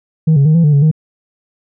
sine tone with pitch steps, 158.5 / 139.3 / 155.6 / 167.6 / 148.8 / 141.6 / 156.1 Hz, D#3 / C#3 / D#3 / E3 / D3 / C#3 / D#3, +32 / +9 / 0 / +29 / +23 / +37 / +6 cents, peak -4 dBFS, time 0.27-0.914 s, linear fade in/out 10 ms, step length 92 ms, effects tanh soft clip ceiling -5 dBFS

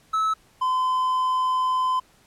triangle tone pair in turn, 1300 / 1023 Hz, E6 / C6, -24 / -39 cents, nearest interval major third, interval 415 cents, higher first, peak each -18 dBFS, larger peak neither, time 0.13-0.34 / 0.61-2 s, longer second, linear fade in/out 10 ms, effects pink hiss -58 dBFS RMS until 2.26 s + low-pass 12000 Hz 12 dB/octave

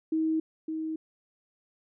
sine tone pair in turn, 318.2 / 317 Hz, D#4 / D#4, +39 / +32 cents, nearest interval unison, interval 7 cents, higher first, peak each -24 / -30 dBFS, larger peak first, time 0.12-0.4 / 0.68-0.96 s, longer neither, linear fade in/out 5 ms, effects none

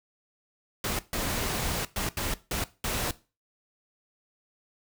pink noise bursts at uneven times, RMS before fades -30 dBFS, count 6, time 0.84-0.99 / 1.13-1.85 / 1.96-2.09 / 2.17-2.34 / 2.51-2.64 / 2.84-3.11 s, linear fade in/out 2 ms, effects noise-tail reverb RT60 0.3 s tail -17 dB re dry

